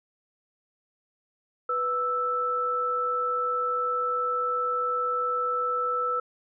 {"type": "tone pair together", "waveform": "sine", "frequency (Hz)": [493.9, 1318.6], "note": ["B4", "E6"], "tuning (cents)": [0, 0], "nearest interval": "octave + perfect fourth", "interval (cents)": 1700, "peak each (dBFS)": [-31, -25], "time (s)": [1.69, 6.2], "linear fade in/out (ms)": 5, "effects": []}